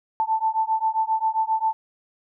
sine beating tone pair, 880 / 887.5 Hz, A5 / A5, 0 / +15 cents, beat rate 7.5 Hz, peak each -23 / -23 dBFS, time 0.2-1.73 s, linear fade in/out 0 ms, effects none

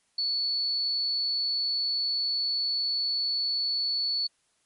sine tone, 4435 Hz, C#8, in tune, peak -25 dBFS, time 0.18-4.27 s, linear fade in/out 5 ms, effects white hiss -70 dBFS RMS until 4.65 s + MP3 48 kbps

